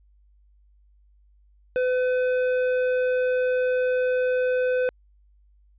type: tone with hard clipping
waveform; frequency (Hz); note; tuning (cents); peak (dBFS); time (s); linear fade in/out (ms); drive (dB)
sine; 505; B4; +39; -22; 1.76-4.89; 0; 9
effects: added 50 Hz sine -55 dBFS peak until 5.78 s + resampled to 8000 Hz